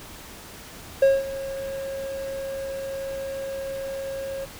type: tone with ADSR envelope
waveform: triangle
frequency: 543 Hz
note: C#5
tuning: 36 cents flat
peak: -10 dBFS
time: 1.02-4.46 s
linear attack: 6 ms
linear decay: 200 ms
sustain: -17 dB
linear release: 22 ms
effects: pink hiss -42 dBFS RMS until 4.59 s